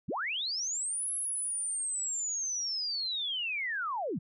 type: linear two-way sweep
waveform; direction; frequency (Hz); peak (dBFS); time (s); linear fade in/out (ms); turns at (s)
sine; up then down; 78.8 to 11000 to 121.6; -31; 0.08-4.19; 10; 1.12
effects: none